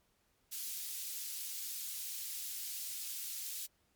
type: high-pass noise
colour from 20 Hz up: white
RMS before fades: -42 dBFS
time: 0.51-3.67 s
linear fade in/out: 20 ms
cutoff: 3700 Hz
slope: 12 dB/octave
effects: pink hiss -75 dBFS RMS until 3.95 s + MP3 96 kbps